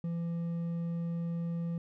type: tone with hard clipping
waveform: triangle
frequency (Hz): 169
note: E3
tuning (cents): +43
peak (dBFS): -33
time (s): 0.04-1.78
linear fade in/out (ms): 2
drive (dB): 7
effects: none